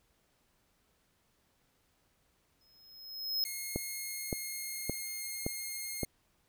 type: tone with exponential growth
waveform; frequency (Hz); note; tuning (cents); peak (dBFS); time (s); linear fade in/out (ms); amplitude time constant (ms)
square; 5140; E8; -45; -28; 2.61-3.44; 0; 180
type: tone with pitch glide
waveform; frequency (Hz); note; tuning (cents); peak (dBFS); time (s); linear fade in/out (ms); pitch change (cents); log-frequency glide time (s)
5% pulse; 2152 to 2136; C7 to C7; +48 to +35; -28; 3.45-6.05; 2; -13; 3.83-5.27
type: click train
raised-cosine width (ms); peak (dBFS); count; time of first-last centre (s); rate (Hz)
2; -19; 5; 3.76-6.033; 1.76
effects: pink hiss -73 dBFS RMS until 6.48 s